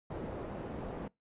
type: low-pass noise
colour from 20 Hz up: white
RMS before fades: -41 dBFS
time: 0.1-1.08 s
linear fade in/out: 5 ms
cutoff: 500 Hz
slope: 12 dB/octave
effects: noise-tail reverb RT60 0.2 s tail -24 dB re dry + resampled to 8000 Hz